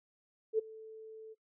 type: tone with ADSR envelope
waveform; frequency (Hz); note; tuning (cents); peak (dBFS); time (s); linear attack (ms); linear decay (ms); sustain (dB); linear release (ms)
sine; 440; A4; 0; -24; 0.53-1.35; 56; 14; -22; 29
effects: noise-tail reverb RT60 0.1 s tail -22 dB re dry